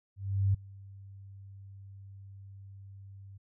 sine tone with ADSR envelope, 98 Hz, G2, in tune, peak -22 dBFS, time 0.16-3.38 s, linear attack 380 ms, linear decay 9 ms, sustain -24 dB, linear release 12 ms, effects none

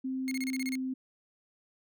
sine tone with pitch glide, 261.6 to 260.1 Hz, C4 to C4, 0 to -10 cents, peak -31 dBFS, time 0.04-0.94 s, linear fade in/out 10 ms, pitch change -10 cents, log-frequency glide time 0.48-0.82 s
sawtooth tone bursts, 2158 Hz, C#7, 47 cents flat, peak -32 dBFS, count 8, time 0.28-0.754 s, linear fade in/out 0 ms, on 33 ms, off 30 ms
effects none

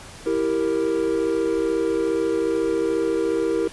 triangle chord, E diminished, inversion none, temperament equal, 329.6 / 392 / 466.2 Hz, E4 / G4 / Bb4, 0 / 0 / 0 cents, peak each -22 / -23 / -21 dBFS, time 0.26-3.68 s, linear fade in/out 5 ms, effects pink hiss -41 dBFS RMS until 3.72 s + resampled to 24000 Hz

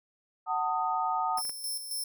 sine chord, D# diminished, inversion first, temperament just, 746.7 / 896 / 1244.5 Hz, F#5 / A5 / D#6, +16 / +31 / 0 cents, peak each -31 dBFS, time 0.46-1.42 s, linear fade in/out 50 ms
10% pulse tone with tremolo, 5340 Hz, E8, 22 cents sharp, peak -26 dBFS, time 1.37-2.04 s, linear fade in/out 5 ms, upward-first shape square, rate 3.7 Hz, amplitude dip 55%
clicks, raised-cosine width 0.5 ms, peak -30 / -34 / -31 dBFS, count 3, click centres 1.384 / 1.451 / 1.495 s
effects none

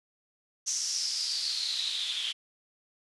white noise with band-pass filter sweep, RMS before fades -32 dBFS, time 0.66-2.33 s, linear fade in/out 20 ms, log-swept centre 6100 to 3200 Hz, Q 7.4, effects resampled to 24000 Hz

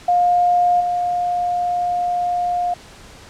sine tone with level steps, 709 Hz, F5, 26 cents sharp, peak -12 / -17 dBFS, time 0.08-2.74 s, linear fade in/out 5 ms, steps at 0.8 s, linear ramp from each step 10 ms, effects pink hiss -42 dBFS RMS until 3.29 s + low-pass 8000 Hz 12 dB/octave

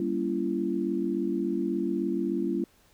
sine chord, G diminished seventh, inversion none, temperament just, 196 / 235.2 / 282.2 / 338.7 Hz, G3 / Bb3 / Db4 / Fb4, 0 / +16 / +31 / +47 cents, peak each -32 / -33 / -32 / -29 dBFS, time 0-2.64 s, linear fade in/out 2 ms, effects pink hiss -62 dBFS RMS until 2.93 s

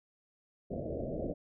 white low-pass noise, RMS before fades -37 dBFS, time 0.7-1.34 s, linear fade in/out 20 ms, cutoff 660 Hz, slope 96 dB/octave, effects none

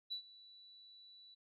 sine tone with ADSR envelope, 3951 Hz, B7, in tune, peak -37 dBFS, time 0.1-1.35 s, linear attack 22 ms, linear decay 94 ms, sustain -20 dB, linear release 14 ms, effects tanh soft clip ceiling -33 dBFS

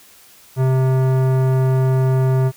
sine tone with tanh clipping, 130.81 Hz, C3, in tune, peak -15 dBFS, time 0.56-2.52 s, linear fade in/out 50 ms, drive 17 dB, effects white hiss -47 dBFS RMS until 2.56 s

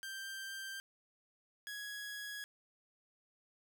sawtooth tone pair in turn, 1574 / 1667.6 Hz, G6 / G#6, +7 / +7 cents, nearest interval minor second, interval 100 cents, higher second, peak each -39 / -39 dBFS, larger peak neither, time 0.03-0.8 / 1.67-2.44 s, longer neither, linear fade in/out 0 ms, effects none

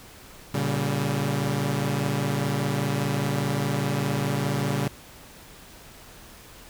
sawtooth chord, G diminished, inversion first, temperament equal with one note detuned, 116.54 / 141.5 / 196 Hz, Bb2 / Db3 / G3, 0 / +36 / 0 cents, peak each -26 / -22 / -26 dBFS, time 0.54-4.88 s, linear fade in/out 5 ms, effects pink hiss -47 dBFS RMS until 6.69 s

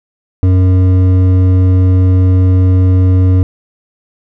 sine tone with hard clipping, 92.5 Hz, F#2, in tune, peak -7 dBFS, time 0.43-3.43 s, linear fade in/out 0 ms, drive 9 dB, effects none

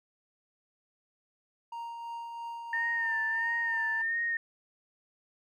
triangle tone with tremolo, 932.3 Hz, A#5, in tune, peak -34 dBFS, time 1.72-4.02 s, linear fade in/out 5 ms, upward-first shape triangle, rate 3 Hz, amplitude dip 35%
sine tone with vibrato, 1813 Hz, A#6, 49 cents flat, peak -28 dBFS, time 2.73-4.37 s, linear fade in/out 2 ms, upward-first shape sine, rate 1.5 Hz, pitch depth 49 cents each way
effects none

